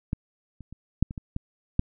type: clicks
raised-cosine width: 5 ms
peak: -14 / -30 / -29 / -7 / -23 / -22 / -17 / -8 dBFS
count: 8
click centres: 0.131 / 0.607 / 0.726 / 1.026 / 1.109 / 1.178 / 1.364 / 1.794 s
effects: none